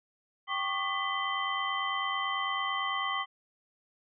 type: tone cluster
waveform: sine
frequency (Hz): 784 / 1106 / 1195 / 2006 / 3107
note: G5 / C#6 / D6 / B6 / G7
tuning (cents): 0 / -4 / +30 / +26 / -16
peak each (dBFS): -39 / -33 / -37 / -35 / -37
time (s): 0.47-3.26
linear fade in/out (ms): 50
effects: none